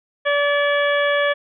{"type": "harmonic tone with a mistuned harmonic", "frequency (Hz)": 576, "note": "D5", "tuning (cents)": -34, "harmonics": [1, 2, 3, 4, 5, 6], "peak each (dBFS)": [-18, -25, -21, -28, -34, -29], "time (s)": [0.25, 1.34], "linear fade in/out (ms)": 20, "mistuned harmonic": 6, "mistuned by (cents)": -52, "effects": []}